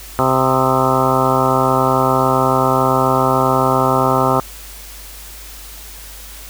harmonic tone with a mistuned harmonic, 130.81 Hz, C3, in tune, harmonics 1 / 2 / 3 / 4 / 5 / 6 / 7 / 8 / 9 / 10, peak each -21 / -21 / -21 / -21 / -21 / -21 / -21 / -21 / -21 / -21 dBFS, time 0.19-4.4 s, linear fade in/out 0 ms, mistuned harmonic 9, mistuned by +63 cents, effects added 50 Hz sine -36 dBFS peak until 6.49 s + white hiss -36 dBFS RMS until 6.49 s

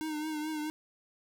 square tone with vibrato, 307.6 Hz, D#4, 20 cents flat, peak -34 dBFS, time 0.01-0.7 s, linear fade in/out 0 ms, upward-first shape triangle, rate 4.6 Hz, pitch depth 52 cents each way, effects none

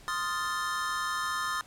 square chord, F dominant seventh, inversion second, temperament equal, 1046.5 / 1244.5 / 1396.9 / 1760 Hz, C6 / Eb6 / F6 / A6, 0 / 0 / 0 / 0 cents, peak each -37 / -34 / -39 / -36 dBFS, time 0.08-1.61 s, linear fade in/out 0 ms, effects pink hiss -54 dBFS RMS until 1.66 s + low-pass 11000 Hz 12 dB/octave

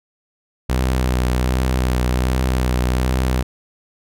sawtooth tone with vibrato, 63 Hz, B1, 35 cents sharp, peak -12 dBFS, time 0.69-3.43 s, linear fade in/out 10 ms, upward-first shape triangle, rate 1.3 Hz, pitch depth 33 cents each way, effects none

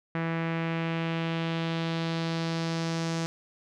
sawtooth tone with low-pass filter sweep, 164.81 Hz, E3, in tune, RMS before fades -30 dBFS, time 0.15-3.26 s, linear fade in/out 0 ms, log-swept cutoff 2000 to 6200 Hz, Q 2, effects none

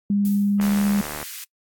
sine tone with vibrato, 202.2 Hz, G#3, 46 cents flat, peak -17 dBFS, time 0.1-1.01 s, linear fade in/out 2 ms, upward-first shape square, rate 20 Hz, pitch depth 11 cents each way
violet noise with exponential decay, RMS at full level -32 dBFS, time 0.25-0.76 s, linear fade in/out 1 ms, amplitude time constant 110 ms
click train, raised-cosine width 0.5 ms, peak -16 dBFS, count 48, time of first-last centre 0.6-1.228 s, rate 74.8 Hz
white high-pass noise, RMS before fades -35 dBFS, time 0.61-1.44 s, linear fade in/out 2 ms, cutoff 1500 Hz, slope 24 dB/octave
effects noise-tail reverb RT60 0.1 s tail -26 dB re dry + AAC 64 kbps

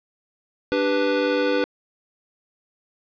square chord, G major, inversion second, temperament equal, 293.7 / 392 / 493.9 Hz, D4 / G4 / B4, 0 / 0 / 0 cents, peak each -25 / -27 / -22 dBFS, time 0.72-1.64 s, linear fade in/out 0 ms, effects resampled to 11025 Hz + 9-bit

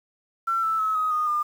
sine tone with pitch steps, 1349 / 1319 / 1289.6 / 1260.8 / 1232.8 / 1205.3 Hz, E6 / E6 / E6 / D#6 / D#6 / D6, +40 / +1 / -38 / +23 / -16 / +45 cents, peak -21 dBFS, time 0.47-1.43 s, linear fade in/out 10 ms, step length 160 ms, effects 8-bit

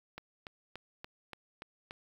click train, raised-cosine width 0.3 ms, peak -27 dBFS, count 7, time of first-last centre 0.18-1.909 s, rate 3.47 Hz, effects 9-bit

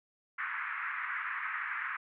white band-pass noise, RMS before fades -37 dBFS, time 0.38-1.97 s, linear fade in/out 10 ms, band 1100 to 2100 Hz, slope 48 dB/octave, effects none

